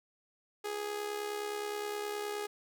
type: tone with amplitude modulation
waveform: sawtooth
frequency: 415.3 Hz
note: G#4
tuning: in tune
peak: -29 dBFS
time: 0.64-2.47 s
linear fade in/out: 10 ms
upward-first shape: sine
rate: 69.6 Hz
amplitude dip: 55%
effects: none